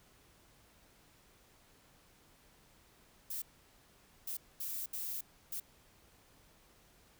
violet noise bursts at uneven times, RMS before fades -40 dBFS, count 5, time 3.3-3.42 / 4.27-4.37 / 4.6-4.86 / 4.93-5.21 / 5.52-5.6 s, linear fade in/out 5 ms, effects pink hiss -65 dBFS RMS until 7.19 s

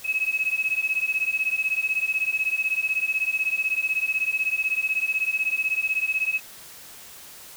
sine beating tone pair, 2559 / 2575 Hz, D#7 / E7, +48 / -41 cents, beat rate 16 Hz, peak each -25 dBFS, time 0.04-6.4 s, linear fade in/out 20 ms, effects white hiss -44 dBFS RMS until 7.56 s

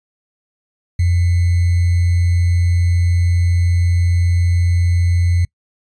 sine tone with sample-and-hold, 87.31 Hz, F2, in tune, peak -11 dBFS, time 0.99-5.45 s, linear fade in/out 5 ms, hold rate 2100 Hz, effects noise-tail reverb RT60 0.1 s tail -26 dB re dry + resampled to 22050 Hz

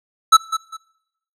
square tone with echo, 1312 Hz, E6, 9 cents flat, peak -6 dBFS, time 0.32-0.37 s, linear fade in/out 10 ms, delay 200 ms, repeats 2, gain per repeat -12 dB, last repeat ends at 0.77 s, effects noise-tail reverb RT60 0.8 s tail -22 dB re dry + low-pass 9000 Hz 12 dB/octave

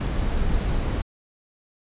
brown noise, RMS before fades -23 dBFS, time 0-1.02 s, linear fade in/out 10 ms, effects resampled to 8000 Hz

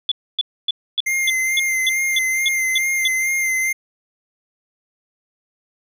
sine tone bursts, 3451 Hz, A7, 34 cents flat, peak -15 dBFS, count 11, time 0.09-3.076 s, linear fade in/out 2 ms, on 26 ms, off 270 ms
square tone with vibrato, 2092 Hz, C7, 1 cent flat, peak -18 dBFS, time 1.06-3.73 s, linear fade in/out 10 ms, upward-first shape sine, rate 2.3 Hz, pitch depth 31 cents each way
effects none

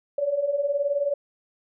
sine beating tone pair, 554.4 / 573.4 Hz, C#5 / D5, 0 / -42 cents, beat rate 19 Hz, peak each -28 / -23 dBFS, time 0.18-1.14 s, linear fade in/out 5 ms, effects none

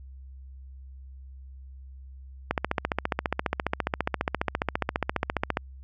click train, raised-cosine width 0.5 ms, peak -9 dBFS, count 46, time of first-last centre 2.51-5.571 s, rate 14.7 Hz, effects added 66 Hz sine -42 dBFS peak until 5.83 s

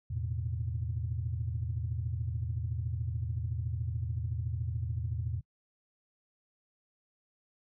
sine chord, E suspended fourth, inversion none, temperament just, 82.41 / 109.88 / 123.61 Hz, E2 / A2 / B2, 0 / -2 / +2 cents, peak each -35 / -35 / -37 dBFS, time 0.1-5.41 s, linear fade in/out 10 ms, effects noise-tail reverb RT60 0.1 s tail -26 dB re dry + tanh soft clip ceiling -22 dBFS

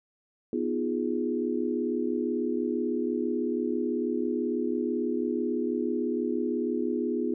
sine chord, F half-diminished seventh, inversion second, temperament equal, 246.9 / 311.1 / 349.2 / 415.3 Hz, Cb4 / Eb4 / F4 / Ab4, 0 / 0 / 0 / 0 cents, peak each -30 / -33 / -31 / -32 dBFS, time 0.53-7.34 s, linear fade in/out 2 ms, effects none

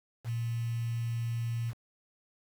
sine tone with quantisation, 116.54 Hz, A#2, in tune, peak -30 dBFS, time 0.24-1.74 s, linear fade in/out 50 ms, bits 8, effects none

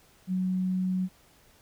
sine tone, 185.2 Hz, F#3, 2 cents sharp, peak -25 dBFS, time 0.27-1.09 s, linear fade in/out 50 ms, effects pink hiss -60 dBFS RMS until 1.61 s

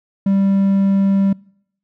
triangle tone, 195.9 Hz, G3, 1 cent flat, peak -10 dBFS, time 0.26-1.33 s, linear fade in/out 5 ms, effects noise-tail reverb RT60 0.7 s tail -25 dB re dry

